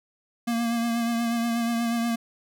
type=tone with vibrato; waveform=square; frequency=233.1 Hz; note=A#3; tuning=in tune; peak=-24 dBFS; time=0.47-2.16 s; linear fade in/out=10 ms; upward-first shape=triangle; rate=8.3 Hz; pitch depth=32 cents each way; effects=none